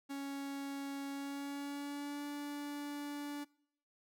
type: tone with pitch glide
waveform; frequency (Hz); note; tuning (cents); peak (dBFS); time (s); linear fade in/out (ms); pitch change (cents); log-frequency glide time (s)
45% pulse; 277.9 to 289.7; C#4 to D4; +4 to -24; -40; 0.09-3.45; 20; +72; 1.11-2.26
effects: noise-tail reverb RT60 0.7 s tail -24 dB re dry